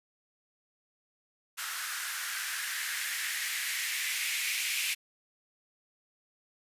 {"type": "noise with band-pass filter sweep", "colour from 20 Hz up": "violet", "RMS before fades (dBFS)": -34, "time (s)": [1.57, 4.95], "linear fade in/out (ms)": 20, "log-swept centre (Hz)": [1400, 2400], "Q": 3.6, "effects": ["resampled to 32000 Hz"]}